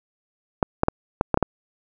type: clicks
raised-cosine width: 1 ms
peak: -3 dBFS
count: 7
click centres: 0.628 / 0.834 / 0.884 / 1.211 / 1.343 / 1.374 / 1.427 s
effects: none